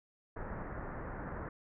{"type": "low-pass noise", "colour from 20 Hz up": "pink", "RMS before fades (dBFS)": -42, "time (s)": [0.36, 1.49], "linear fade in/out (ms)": 5, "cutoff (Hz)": 1800, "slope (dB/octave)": 48, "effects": []}